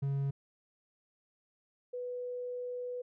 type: tone pair in turn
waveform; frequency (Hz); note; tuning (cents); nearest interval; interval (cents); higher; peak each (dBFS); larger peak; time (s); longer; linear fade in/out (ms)
triangle / sine; 138.59 / 493.9; C#3 / B4; 0 / 0; octave + minor seventh; 2200; second; -28 / -36; first; 0.02-0.31 / 1.93-3.02; second; 10
effects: none